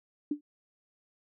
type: tone with exponential decay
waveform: sine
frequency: 293.7 Hz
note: D4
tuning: in tune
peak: -24 dBFS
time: 0.31-0.41 s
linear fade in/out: 5 ms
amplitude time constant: 21 ms
effects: none